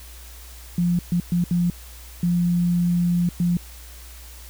sine tone bursts at uneven times, 174.61 Hz, F3, in tune, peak -17 dBFS, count 6, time 0.78-0.99 / 1.12-1.2 / 1.32-1.44 / 1.51-1.7 / 2.23-3.29 / 3.4-3.57 s, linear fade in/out 2 ms, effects added 60 Hz sine -40 dBFS peak until 4.49 s + white hiss -45 dBFS RMS until 4.49 s

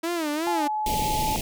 sawtooth tone with vibrato, 319.9 Hz, D#4, 48 cents sharp, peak -21 dBFS, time 0.03-0.68 s, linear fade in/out 10 ms, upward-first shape sine, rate 2.7 Hz, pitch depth 150 cents each way
sine tone with pitch glide, 855 to 863.4 Hz, A5 to A5, -50 to -33 cents, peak -24 dBFS, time 0.47-1.36 s, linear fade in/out 0 ms, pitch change +17 cents, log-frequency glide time 1.18-1.25 s
pink band-stop noise, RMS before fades -28 dBFS, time 0.86-1.41 s, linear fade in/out 2 ms, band 770 to 2200 Hz, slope 48 dB/octave
effects none

